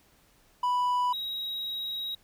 triangle tone pair in turn, 987.8 / 3819 Hz, B5 / A#7, 0 / +41 cents, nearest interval octave + major seventh, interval 2341 cents, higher second, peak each -22 / -30 dBFS, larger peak first, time 0.63-1.13 / 1.13-2.15 s, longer second, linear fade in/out 5 ms, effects pink hiss -63 dBFS RMS until 2.23 s

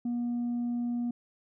sine tone with tanh clipping, 240 Hz, B3, 49 cents flat, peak -29 dBFS, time 0.05-1.11 s, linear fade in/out 5 ms, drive 1 dB, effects none

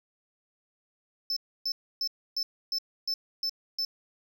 triangle tone bursts, 5274 Hz, E8, in tune, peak -26 dBFS, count 8, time 1.3-3.85 s, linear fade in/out 2 ms, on 65 ms, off 290 ms, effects none

